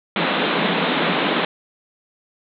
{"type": "band-pass noise", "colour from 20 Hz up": "pink", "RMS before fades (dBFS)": -20, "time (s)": [0.16, 1.45], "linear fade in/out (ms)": 2, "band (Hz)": [160, 3900], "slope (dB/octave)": 96, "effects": []}